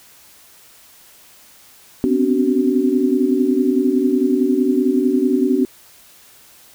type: tone cluster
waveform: sine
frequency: 250.9 / 261.8 / 286.6 / 376.5 Hz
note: B3 / C4 / D4 / F#4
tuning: +28 / +1 / -42 / +30 cents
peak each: -19 dBFS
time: 2.04-5.65 s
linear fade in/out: 0 ms
effects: white hiss -47 dBFS RMS until 6.74 s